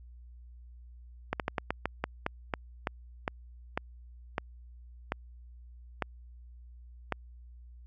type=slowing click train; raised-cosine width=0.5 ms; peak=-14 dBFS; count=16; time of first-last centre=1.33-7.123 s; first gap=68 ms; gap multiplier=1.22; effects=added 60 Hz sine -48 dBFS peak until 7.86 s